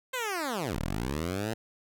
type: linear two-way sweep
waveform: 10% pulse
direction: down then up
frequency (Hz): 530 to 34.71 to 116.1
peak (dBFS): -22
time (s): 0.13-1.54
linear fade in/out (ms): 10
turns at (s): 0.79
effects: none